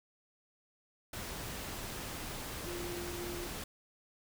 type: tone in noise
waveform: sine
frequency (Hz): 349.5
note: F4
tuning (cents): +1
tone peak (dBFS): -41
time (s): 2.66-3.47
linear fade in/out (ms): 5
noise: pink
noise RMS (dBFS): -42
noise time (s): 1.13-3.64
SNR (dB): -2
effects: none